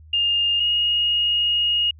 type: tone pair in turn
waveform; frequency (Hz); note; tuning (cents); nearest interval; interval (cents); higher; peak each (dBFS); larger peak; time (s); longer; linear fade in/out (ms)
sine; 2821 / 2867; F7 / F7; +17 / +45; unison; 28; second; -17; neither; 0.13-0.6 / 0.6-1.91; second; 5
effects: added 78 Hz sine -43 dBFS peak until 1.99 s